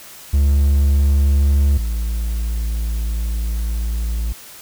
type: tone pair in turn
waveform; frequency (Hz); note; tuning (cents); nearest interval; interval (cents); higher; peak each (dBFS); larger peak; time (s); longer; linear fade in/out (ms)
triangle; 70.4 / 56.21; C#2 / A1; +27 / +38; major third; 389; first; -9 / -16; first; 0.33-1.78 / 1.78-4.33; second; 10
effects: white hiss -39 dBFS RMS until 4.61 s